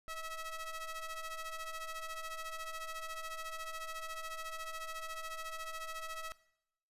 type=ring-modulated tone; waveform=sawtooth; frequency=646 Hz; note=E5; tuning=35 cents flat; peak=-34 dBFS; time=0.08-6.32 s; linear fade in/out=0 ms; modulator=653 Hz; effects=noise-tail reverb RT60 0.8 s tail -19 dB re dry + resampled to 32000 Hz